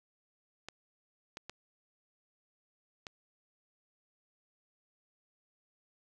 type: clicks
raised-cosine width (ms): 0.2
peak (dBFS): -25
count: 4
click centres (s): 0.686 / 1.371 / 1.496 / 3.068
effects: none